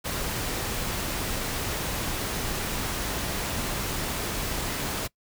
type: noise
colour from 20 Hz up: pink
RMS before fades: -30 dBFS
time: 0.04-5.08 s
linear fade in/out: 20 ms
effects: noise-tail reverb RT60 0.1 s tail -22 dB re dry